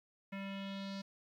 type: tone with low-pass filter sweep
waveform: square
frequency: 196 Hz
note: G3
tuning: in tune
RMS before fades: -43 dBFS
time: 0.32-1.02 s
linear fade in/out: 10 ms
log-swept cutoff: 2300 to 4800 Hz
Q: 3.4
effects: 12-bit